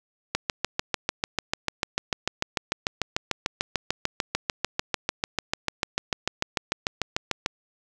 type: click train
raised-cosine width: 0.2 ms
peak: -6 dBFS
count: 49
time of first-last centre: 0.35-7.461 s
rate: 6.75 Hz
effects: none